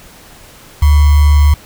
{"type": "tone with sample-and-hold", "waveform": "sine", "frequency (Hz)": 73.4, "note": "D2", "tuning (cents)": 0, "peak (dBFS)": -4, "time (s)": [0.82, 1.54], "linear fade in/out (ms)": 5, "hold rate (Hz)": 1050, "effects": ["pink hiss -39 dBFS RMS until 1.65 s"]}